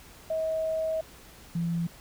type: tone pair in turn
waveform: sine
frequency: 639 / 169.25 Hz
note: D#5 / E3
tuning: +46 / +46 cents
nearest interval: octave + major seventh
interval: 2300 cents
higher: first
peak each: -26 dBFS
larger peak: neither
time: 0.3-1.01 / 1.55-1.87 s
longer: first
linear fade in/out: 5 ms
effects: added 60 Hz sine -57 dBFS peak until 2 s + pink hiss -51 dBFS RMS until 2 s